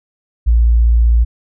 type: tone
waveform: sine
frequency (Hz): 57.7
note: A#1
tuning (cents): -17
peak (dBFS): -7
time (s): 0.46-1.25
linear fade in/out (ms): 20
effects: none